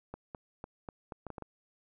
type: clicks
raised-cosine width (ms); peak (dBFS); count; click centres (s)
1; -27; 9; 0.14 / 0.348 / 0.641 / 0.888 / 1.122 / 1.267 / 1.303 / 1.382 / 1.423
effects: none